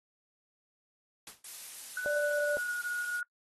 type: noise with exponential decay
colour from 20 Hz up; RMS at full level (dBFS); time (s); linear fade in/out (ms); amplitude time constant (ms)
white; -41; 1.27-1.45; 2; 38
type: noise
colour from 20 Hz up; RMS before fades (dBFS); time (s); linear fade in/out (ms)
blue; -43; 1.44-3.2; 5
type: tone with pitch glide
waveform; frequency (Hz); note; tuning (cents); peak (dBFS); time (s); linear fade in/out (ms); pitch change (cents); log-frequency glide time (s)
sine; 1488 to 1446.5; F#6 to F#6; +9 to -40; -32; 1.97-3.23; 2; -49; 2.14-2.76
type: tone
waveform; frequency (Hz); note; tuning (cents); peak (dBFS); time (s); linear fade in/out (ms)
sine; 587.3; D5; 0; -29; 2.06-2.57; 0
effects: noise-tail reverb RT60 0.1 s tail -25 dB re dry + AAC 32 kbps